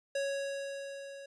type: tone with level ramp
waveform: square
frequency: 554.4 Hz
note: C#5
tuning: in tune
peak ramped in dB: -31 to -46 dBFS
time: 0.15-1.26 s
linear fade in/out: 5 ms
effects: resampled to 22050 Hz